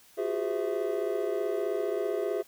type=tone cluster; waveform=triangle; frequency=352.7 / 376 / 411.4 / 511 / 657 Hz; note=F4 / F#4 / G#4 / C5 / E5; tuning=+17 / +28 / -16 / -41 / -6 cents; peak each=-34 / -33 / -29 / -35 / -33 dBFS; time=0.17-2.43 s; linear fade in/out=20 ms; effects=white hiss -58 dBFS RMS until 2.47 s

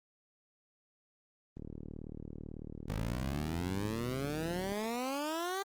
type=click train; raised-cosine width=3 ms; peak=-31 dBFS; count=121; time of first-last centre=1.57-4.72 s; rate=38.1 Hz
type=exponential sweep; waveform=15% pulse; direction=up; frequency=50.1 to 401.1 Hz; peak=-28 dBFS; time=2.88-5.63 s; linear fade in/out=10 ms
effects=Opus 24 kbps

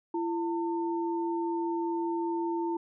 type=tone pair together; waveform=sine; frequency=337.6 / 901.3 Hz; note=E4 / A5; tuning=+41 / +41 cents; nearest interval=octave + perfect fourth; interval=1700 cents; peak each=-29 / -34 dBFS; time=0.14-2.77 s; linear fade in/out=5 ms; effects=none

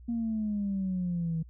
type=exponential sweep; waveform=sine; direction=down; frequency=237 to 160 Hz; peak=-27 dBFS; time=0.08-1.43 s; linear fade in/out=10 ms; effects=tanh soft clip ceiling -24 dBFS + added 60 Hz sine -47 dBFS peak until 1.49 s

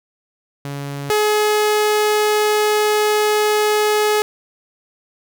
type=tone pair in turn; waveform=sawtooth; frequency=141.2 / 423.1 Hz; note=C#3 / G#4; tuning=+32 / +32 cents; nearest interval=octave + perfect fifth; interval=1900 cents; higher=second; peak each=-21 / -10 dBFS; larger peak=second; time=0.65-1.1 / 1.1-4.22 s; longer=second; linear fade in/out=0 ms; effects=none

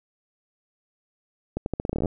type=accelerating click train; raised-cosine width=2 ms; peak=-13 dBFS; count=14; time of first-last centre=1.57-2.058 s; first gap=91 ms; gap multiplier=0.83; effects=none

